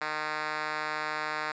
5% pulse tone with band-pass filter, 153.3 Hz, D#3, 25 cents flat, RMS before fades -33 dBFS, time 0.01-1.52 s, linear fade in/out 5 ms, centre 1800 Hz, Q 0.7, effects resampled to 16000 Hz

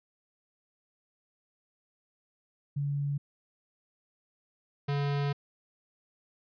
sine / square tone pair in turn, 142.5 / 142.5 Hz, C#3 / C#3, +48 / +48 cents, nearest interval unison, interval 0 cents, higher neither, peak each -28 / -28 dBFS, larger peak neither, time 2.76-3.18 / 4.88-5.33 s, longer second, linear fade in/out 10 ms, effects resampled to 11025 Hz

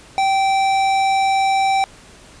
sine tone with tanh clipping, 777 Hz, G5, 16 cents flat, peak -16 dBFS, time 0.18-1.84 s, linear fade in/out 0 ms, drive 17 dB, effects pink hiss -44 dBFS RMS until 2.4 s + resampled to 22050 Hz

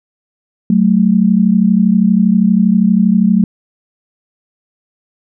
sine tone pair together, 187.47 / 220 Hz, F#3 / A3, +23 / 0 cents, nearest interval minor third, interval 277 cents, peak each -10 dBFS, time 0.7-3.44 s, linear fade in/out 2 ms, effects none

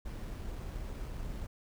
brown noise with sample-and-hold, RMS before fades -40 dBFS, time 0.05-1.47 s, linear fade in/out 10 ms, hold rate 7350 Hz, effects none

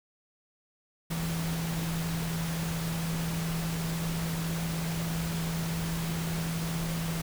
sine tone in noise, 164.81 Hz, E3, in tune, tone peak -30 dBFS, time 1.1-7.22 s, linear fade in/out 10 ms, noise pink, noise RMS -37 dBFS, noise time 1.1-7.22 s, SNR +4 dB, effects none

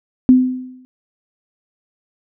sine tone with exponential decay, 255 Hz, C4, 44 cents flat, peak -3 dBFS, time 0.29-0.85 s, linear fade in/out 0 ms, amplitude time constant 120 ms, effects none

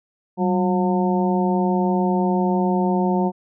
harmonic tone with a mistuned harmonic, 180.3 Hz, F#3, 45 cents flat, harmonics 1 / 2 / 3 / 4 / 5, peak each -19 / -23 / -29 / -26 / -26 dBFS, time 0.37-3.32 s, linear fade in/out 50 ms, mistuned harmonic 1, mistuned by +87 cents, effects none

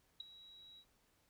sine tone with ADSR envelope, 3872 Hz, B7, 35 cents flat, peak -39 dBFS, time 0.2-0.85 s, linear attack 5 ms, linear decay 9 ms, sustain -17 dB, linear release 67 ms, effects pink hiss -75 dBFS RMS until 1.29 s

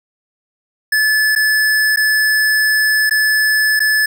square tone with dropouts, 1730 Hz, A6, 30 cents flat, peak -12 dBFS, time 0.92-4.06 s, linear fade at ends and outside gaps 5 ms, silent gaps 1.352-1.36 / 1.961-1.971 / 3.096-3.109 / 3.794-3.802 s, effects none

